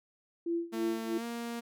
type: tone with tremolo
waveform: sine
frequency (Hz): 338.5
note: E4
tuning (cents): +46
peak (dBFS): -28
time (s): 0.46-1.18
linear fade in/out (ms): 5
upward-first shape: sine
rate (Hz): 3.1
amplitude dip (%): 90
type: tone with pitch glide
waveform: sawtooth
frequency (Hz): 225 to 234.6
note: A3 to A#3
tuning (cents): +39 to +11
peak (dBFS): -32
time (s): 0.72-1.61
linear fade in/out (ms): 20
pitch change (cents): +72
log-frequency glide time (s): 1.17-1.24
effects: none